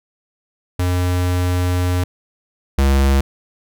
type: tone pair in turn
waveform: square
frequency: 90 / 68.28 Hz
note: F#2 / C#2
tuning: -47 / -26 cents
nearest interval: perfect fourth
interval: 479 cents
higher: first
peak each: -16 / -12 dBFS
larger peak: second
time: 0.79-2.04 / 2.78-3.21 s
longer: first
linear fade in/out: 5 ms
effects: none